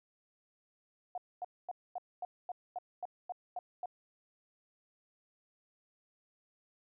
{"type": "tone bursts", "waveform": "sine", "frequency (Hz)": 721, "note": "F#5", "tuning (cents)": -45, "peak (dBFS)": -36, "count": 11, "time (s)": [1.15, 3.858], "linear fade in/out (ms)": 2, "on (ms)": 28, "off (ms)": 240, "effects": []}